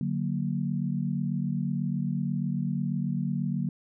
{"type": "chord", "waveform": "sine", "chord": "D augmented", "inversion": "none", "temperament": "equal", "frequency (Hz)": [146.83, 185, 233.1], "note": ["D3", "F#3", "A#3"], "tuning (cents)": [0, 0, 0], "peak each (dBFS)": [-30, -30, -32], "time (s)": [0.01, 3.69], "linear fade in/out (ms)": 2, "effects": []}